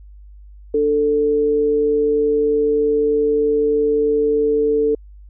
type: tone pair together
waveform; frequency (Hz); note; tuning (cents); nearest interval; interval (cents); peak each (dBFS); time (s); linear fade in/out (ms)
sine; 293.7 / 444.2; D4 / A4; 0 / +16; perfect fifth; 716; -23 / -14; 0.74-4.95; 5
effects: added 50 Hz sine -38 dBFS peak until 5.29 s